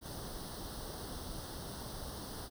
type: noise with comb filter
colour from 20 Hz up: pink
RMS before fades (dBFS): -44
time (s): 0.01-2.5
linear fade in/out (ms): 50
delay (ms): 0.21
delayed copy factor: +0.85
effects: none